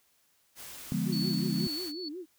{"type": "noise", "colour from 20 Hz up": "white", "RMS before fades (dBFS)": -45, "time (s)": [0.55, 1.93], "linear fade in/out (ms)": 50}
{"type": "chord", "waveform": "sine", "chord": "D diminished seventh", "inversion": "none", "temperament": "equal", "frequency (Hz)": [146.83, 174.61, 207.7, 246.9], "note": ["D3", "F3", "Ab3", "Cb4"], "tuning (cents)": [0, 0, 0, 0], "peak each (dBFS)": [-35, -32, -32, -34], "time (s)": [0.92, 1.67], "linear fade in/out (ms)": 0}
{"type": "tone with vibrato", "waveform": "sine", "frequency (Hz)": 329.6, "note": "E4", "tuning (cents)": 0, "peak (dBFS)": -37, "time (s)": [1.05, 2.26], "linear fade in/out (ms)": 50, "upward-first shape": "sine", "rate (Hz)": 5.5, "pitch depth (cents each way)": 220}
{"type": "tone with tremolo", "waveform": "sine", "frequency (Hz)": 4435, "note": "C#8", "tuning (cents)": 0, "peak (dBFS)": -33, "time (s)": [1.12, 2.09], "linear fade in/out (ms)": 10, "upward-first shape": "sine", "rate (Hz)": 2.1, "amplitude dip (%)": 60}
{"effects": ["white hiss -69 dBFS RMS until 2.38 s"]}